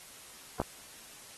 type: clicks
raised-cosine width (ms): 1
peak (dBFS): -16 / -21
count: 2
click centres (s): 0.601 / 0.616
effects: white hiss -51 dBFS RMS until 1.37 s + AAC 32 kbps